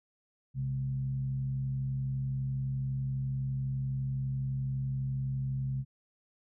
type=tone with frequency modulation; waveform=sine; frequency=132.7 Hz; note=C3; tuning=25 cents sharp; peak=-30 dBFS; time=0.54-5.85 s; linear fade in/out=50 ms; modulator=71.9 Hz; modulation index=0.36; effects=none